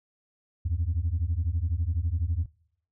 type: beating tone pair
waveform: sine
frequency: 77.78 / 89.78 Hz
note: D#2 / F2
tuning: 0 / +48 cents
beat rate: 12 Hz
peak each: -26 dBFS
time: 0.65-2.46 s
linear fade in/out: 10 ms
effects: noise-tail reverb RT60 0.7 s tail -23 dB re dry + tanh soft clip ceiling -20 dBFS